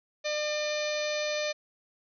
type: harmonic tone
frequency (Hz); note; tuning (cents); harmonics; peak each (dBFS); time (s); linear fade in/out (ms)
601; D5; +40; 1 / 2 / 3 / 4 / 5 / 6 / 7 / 8 / 9 / 10; -30 / -44 / -39 / -37 / -46 / -40 / -40 / -43 / -51 / -42; 0.24-1.53; 20
effects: none